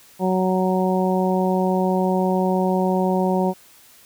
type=harmonic tone; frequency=185.9 Hz; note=F#3; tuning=8 cents sharp; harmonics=1 / 2 / 3 / 4 / 5; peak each=-20 / -23 / -25 / -26 / -27 dBFS; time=0.19-3.54 s; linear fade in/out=50 ms; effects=white hiss -50 dBFS RMS until 4.05 s